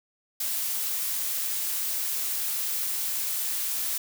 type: noise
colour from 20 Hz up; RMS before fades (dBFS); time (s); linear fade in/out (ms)
blue; -29; 0.4-3.98; 5
effects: none